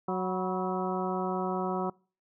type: harmonic tone with a mistuned harmonic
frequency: 185 Hz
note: F#3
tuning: in tune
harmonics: 1 / 2 / 3 / 4 / 5 / 6 / 7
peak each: -33 / -33 / -39 / -35 / -37 / -41 / -39 dBFS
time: 0.08-1.9 s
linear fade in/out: 5 ms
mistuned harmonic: 5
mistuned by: +79 cents
effects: noise-tail reverb RT60 0.4 s tail -26 dB re dry